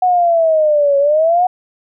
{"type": "exponential two-way sweep", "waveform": "sine", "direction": "down then up", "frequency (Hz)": [740, 554.4, 740], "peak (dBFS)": -9, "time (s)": [0.02, 1.47], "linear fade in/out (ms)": 5, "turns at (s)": 0.98, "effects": []}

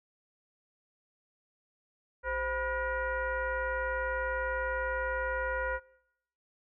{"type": "tone with frequency modulation", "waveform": "sine", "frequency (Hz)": 980, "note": "B5", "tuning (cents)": -14, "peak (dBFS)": -30, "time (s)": [2.23, 5.8], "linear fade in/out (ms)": 50, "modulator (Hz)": 460, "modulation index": 1.7, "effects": ["noise-tail reverb RT60 0.8 s tail -22 dB re dry"]}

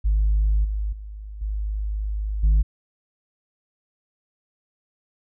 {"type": "tone with level steps", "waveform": "sine", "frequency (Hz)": 51.91, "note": "G#1", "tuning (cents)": 0, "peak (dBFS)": [-15, -22, -33, -23, -11], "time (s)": [0.04, 2.63], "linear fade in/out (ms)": 20, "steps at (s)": [0.64, 0.92, 1.41, 2.43], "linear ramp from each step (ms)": 10, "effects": ["tanh soft clip ceiling -13 dBFS"]}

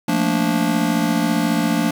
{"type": "chord", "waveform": "square", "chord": "Bb major seventh", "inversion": "second", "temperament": "just", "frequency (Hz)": [174.81, 218.5, 233.1, 291.4], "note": ["F3", "A3", "Bb3", "D4"], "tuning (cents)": [2, -12, 0, -13], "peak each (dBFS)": [-23, -24, -23, -22], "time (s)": [0.08, 1.91], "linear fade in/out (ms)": 5, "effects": ["7-bit"]}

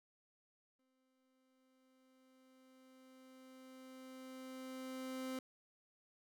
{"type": "tone with exponential growth", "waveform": "30% pulse", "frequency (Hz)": 260, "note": "C4", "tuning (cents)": -11, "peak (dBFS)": -38, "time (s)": [0.79, 5.39], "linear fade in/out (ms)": 2, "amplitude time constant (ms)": 1000, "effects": []}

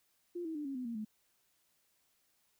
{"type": "tone with pitch steps", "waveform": "sine", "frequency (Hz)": [349.2, 322.1, 297.1, 274, 252.7, 233.1, 215], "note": ["F4", "E4", "D4", "C#4", "B3", "A#3", "A3"], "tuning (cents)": [0, -40, 20, -20, 40, 0, -40], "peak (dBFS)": -37, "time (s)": [0.35, 1.05], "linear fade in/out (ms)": 10, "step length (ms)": 100, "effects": ["white hiss -75 dBFS RMS until 2.59 s"]}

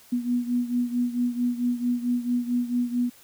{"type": "beating tone pair", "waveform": "sine", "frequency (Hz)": [242.4, 246.9], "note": ["B3", "B3"], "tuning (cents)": [-32, 0], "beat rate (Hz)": 4.5, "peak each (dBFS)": [-24, -28], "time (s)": [0.12, 3.1], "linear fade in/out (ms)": 10, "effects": ["white hiss -53 dBFS RMS until 3.23 s"]}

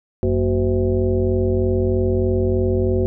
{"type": "tone with frequency modulation", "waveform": "sine", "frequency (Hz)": 233.1, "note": "A#3", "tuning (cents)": 0, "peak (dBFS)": -15, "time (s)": [0.23, 3.06], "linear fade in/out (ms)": 0, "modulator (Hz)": 141, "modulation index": 1.8, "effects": []}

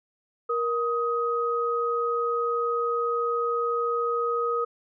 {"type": "tone pair together", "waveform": "sine", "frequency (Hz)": [470.8, 1257], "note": ["A#4", "D#6"], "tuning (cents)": [17, 17], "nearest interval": "octave + perfect fourth", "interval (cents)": 1700, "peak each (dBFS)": -26, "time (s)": [0.49, 4.65], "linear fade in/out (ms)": 10, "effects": []}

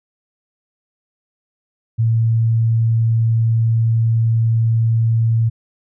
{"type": "tone", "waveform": "sine", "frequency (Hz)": 113.8, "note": "A#2", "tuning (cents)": -41, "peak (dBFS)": -12, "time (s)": [1.98, 5.5], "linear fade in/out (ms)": 20, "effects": []}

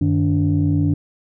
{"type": "tone cluster", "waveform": "sine", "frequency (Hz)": [93.3, 151.9, 289], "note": ["F#2", "D#3", "D4"], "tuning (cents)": [15, -41, -28], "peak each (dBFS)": -18, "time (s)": [0.01, 0.94], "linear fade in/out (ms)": 5, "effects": ["tanh soft clip ceiling -8 dBFS"]}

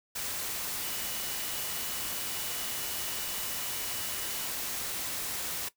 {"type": "tone in noise", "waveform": "sine", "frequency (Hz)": 2940, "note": "F#7", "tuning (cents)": -12, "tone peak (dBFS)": -46, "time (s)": [0.82, 4.48], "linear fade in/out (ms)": 10, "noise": "white", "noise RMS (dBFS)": -35, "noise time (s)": [0.15, 5.69], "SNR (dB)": -14, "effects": ["noise-tail reverb RT60 0.1 s tail -17 dB re dry"]}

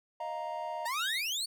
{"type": "chord", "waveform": "triangle", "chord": "Eb suspended second", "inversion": "none", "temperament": "just", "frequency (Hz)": [622.3, 700, 933.4], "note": ["Eb5", "F5", "Bb5"], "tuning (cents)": [0, 4, 2], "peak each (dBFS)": [-38, -38, -36], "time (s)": [0.2, 0.86], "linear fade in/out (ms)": 5}
{"type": "exponential sweep", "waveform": "30% pulse", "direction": "up", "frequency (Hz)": [880, 4574], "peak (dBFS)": -29, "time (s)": [0.85, 1.46], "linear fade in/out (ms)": 10}
{"type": "tone", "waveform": "sine", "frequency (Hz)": 3750, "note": "A#7", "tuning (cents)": 10, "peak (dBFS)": -35, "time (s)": [0.94, 1.22], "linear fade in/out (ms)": 50}
{"effects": []}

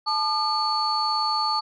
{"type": "tone cluster", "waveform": "sine", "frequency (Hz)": [872, 1210, 4442], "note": ["A5", "D#6", "C#8"], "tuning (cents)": [-16, -49, 3], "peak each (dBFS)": -25, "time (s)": [0.06, 1.61], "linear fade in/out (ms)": 20, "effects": ["tanh soft clip ceiling -13 dBFS"]}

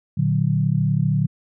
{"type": "chord", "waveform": "sine", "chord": "Bb augmented", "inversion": "none", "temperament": "equal with one note detuned", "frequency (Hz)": [116.54, 148.97, 185], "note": ["Bb2", "D3", "F#3"], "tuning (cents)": [0, 25, 0], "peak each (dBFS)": [-22, -19, -23], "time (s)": [0.17, 1.27], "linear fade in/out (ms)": 10, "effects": []}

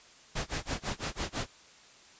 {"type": "noise with tremolo", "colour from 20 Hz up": "pink", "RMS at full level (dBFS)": -32, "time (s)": [0.35, 1.48], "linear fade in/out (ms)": 10, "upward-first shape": "sine", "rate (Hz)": 6, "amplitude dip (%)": 100, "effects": ["white hiss -56 dBFS RMS until 2.19 s", "resampled to 16000 Hz"]}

